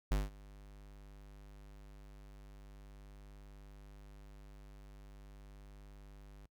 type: tone with ADSR envelope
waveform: square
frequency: 50.2 Hz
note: G1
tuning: 42 cents sharp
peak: -29 dBFS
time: 0.11-6.46 s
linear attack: 6 ms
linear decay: 180 ms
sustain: -24 dB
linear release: 5 ms
effects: noise-tail reverb RT60 0.1 s tail -24 dB re dry